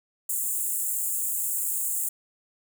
pink high-pass noise, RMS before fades -28 dBFS, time 0.29-2.09 s, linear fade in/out 5 ms, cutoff 7100 Hz, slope 96 dB/octave, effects none

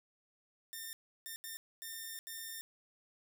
5% pulse tone bursts at uneven times, 1809 Hz, A6, 48 cents sharp, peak -32 dBFS, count 5, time 0.73-0.93 / 1.26-1.36 / 1.44-1.57 / 1.82-2.19 / 2.27-2.61 s, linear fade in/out 0 ms, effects none

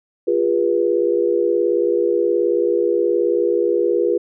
sine tone cluster, 348.4 / 407.1 / 485.7 Hz, F4 / G#4 / B4, -4 / -35 / -29 cents, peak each -19 dBFS, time 0.27-4.18 s, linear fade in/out 10 ms, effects none

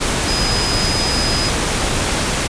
sine tone in noise, 5000 Hz, D#8, 8 cents sharp, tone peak -20 dBFS, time 0.27-1.5 s, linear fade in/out 20 ms, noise pink, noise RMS -18 dBFS, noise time 0-2.48 s, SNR -5 dB, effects resampled to 22050 Hz

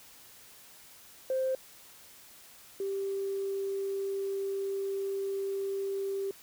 sine tone pair in turn, 523.3 / 392 Hz, C5 / G4, 0 / 0 cents, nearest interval perfect fourth, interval 500 cents, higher first, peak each -26 / -30 dBFS, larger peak first, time 1.3-1.55 / 2.8-6.31 s, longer second, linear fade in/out 2 ms, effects tanh soft clip ceiling -23 dBFS + white hiss -54 dBFS RMS until 6.42 s

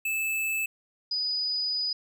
square / sine tone pair in turn, 2622 / 4962 Hz, E7 / D#8, -10 / -6 cents, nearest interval major seventh, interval 1104 cents, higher second, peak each -27 / -26 dBFS, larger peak second, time 0.05-0.66 / 1.11-1.93 s, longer second, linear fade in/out 5 ms, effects none

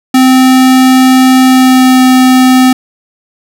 square tone with pitch glide, 258.9 to 256.8 Hz, C4 to C4, -18 to -32 cents, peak -3 dBFS, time 0.14-2.73 s, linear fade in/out 5 ms, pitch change -14 cents, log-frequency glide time 1.44-2.02 s, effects none

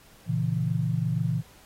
sine chord, A# diminished, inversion none, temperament equal, 116.54 / 138.59 / 164.81 Hz, A#2 / C#3 / E3, 0 / 0 / 0 cents, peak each -28 / -29 / -27 dBFS, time 0.26-1.43 s, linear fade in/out 50 ms, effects pink hiss -55 dBFS RMS until 1.65 s + AAC 48 kbps

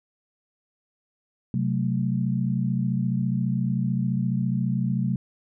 sine chord, F# diminished, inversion second, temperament equal with one note detuned, 130.81 / 185.85 / 220 Hz, C3 / F#3 / A3, 0 / +8 / 0 cents, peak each -25 / -26 / -28 dBFS, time 1.54-5.16 s, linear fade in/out 2 ms, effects none

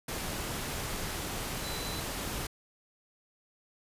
sine tone in noise, 4006 Hz, B7, 24 cents sharp, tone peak -42 dBFS, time 1.64-2 s, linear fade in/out 5 ms, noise pink, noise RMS -36 dBFS, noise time 0.08-2.47 s, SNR -9 dB, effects resampled to 32000 Hz

